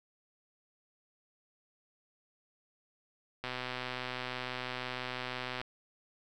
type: click train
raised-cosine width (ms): 0.3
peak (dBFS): -21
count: 275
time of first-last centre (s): 3.44-5.615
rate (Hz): 126
effects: none